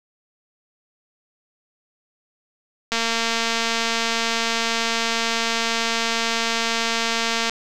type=click train; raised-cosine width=0.2 ms; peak=-5 dBFS; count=1049; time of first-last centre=2.92-7.496 s; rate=229 Hz; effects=none